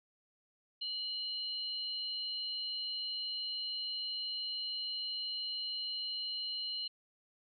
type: tone pair together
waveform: sine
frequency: 2940 / 4153 Hz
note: F#7 / C8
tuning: -12 / -14 cents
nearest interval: tritone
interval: 598 cents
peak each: -40 / -38 dBFS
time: 0.81-6.88 s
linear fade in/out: 10 ms
effects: none